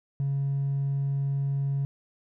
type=tone with hard clipping; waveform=sine; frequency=138.8 Hz; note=C#3; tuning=3 cents sharp; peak=-25 dBFS; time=0.2-1.85 s; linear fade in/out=0 ms; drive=1 dB; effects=none